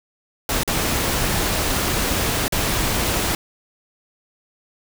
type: noise with dropouts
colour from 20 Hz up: pink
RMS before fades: -21 dBFS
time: 0.49-3.35 s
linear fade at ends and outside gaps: 2 ms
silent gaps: 0.634-0.676 / 2.481-2.523 s
effects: none

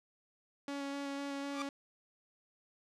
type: tone with vibrato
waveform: sawtooth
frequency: 280 Hz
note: C#4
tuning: 18 cents sharp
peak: -34 dBFS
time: 0.68-1.69 s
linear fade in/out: 2 ms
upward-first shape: square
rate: 4 Hz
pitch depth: 10 cents each way
type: tone with exponential growth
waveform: sawtooth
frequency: 1174.7 Hz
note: D6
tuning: in tune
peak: -31 dBFS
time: 1.46-1.62 s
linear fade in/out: 1 ms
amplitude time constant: 33 ms
effects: low-pass 7000 Hz 12 dB/octave

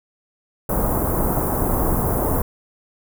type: band-stop noise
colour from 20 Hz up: pink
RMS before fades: -20 dBFS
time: 0.69-2.42 s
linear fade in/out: 5 ms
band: 1100 to 12000 Hz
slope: 24 dB/octave
effects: none

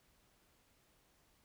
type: silence
effects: pink hiss -72 dBFS RMS until 1.44 s

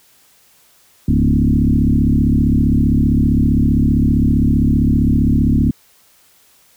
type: tone with frequency modulation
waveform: sine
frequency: 156.5 Hz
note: D#3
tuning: 10 cents sharp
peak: -10 dBFS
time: 1.08-5.71 s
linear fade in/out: 5 ms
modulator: 35.3 Hz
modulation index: 3.5
effects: white hiss -52 dBFS RMS until 6.76 s

